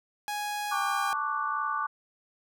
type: tone with pitch glide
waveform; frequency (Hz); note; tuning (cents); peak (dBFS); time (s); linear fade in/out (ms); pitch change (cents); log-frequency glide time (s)
sawtooth; 830.6 to 801.4; G#5 to G5; 0 to +38; -27; 0.28-1.13; 0; -62; 0.71-0.76
type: chord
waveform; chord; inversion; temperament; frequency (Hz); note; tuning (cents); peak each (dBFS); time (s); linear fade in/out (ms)
sine; D major seventh; second; equal with one note detuned; 880 / 1111.9 / 1174.7 / 1480; A5 / C#6 / D6 / F#6; 0 / +5 / 0 / 0; -36 / -34 / -30 / -35; 0.71-1.87; 10
effects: none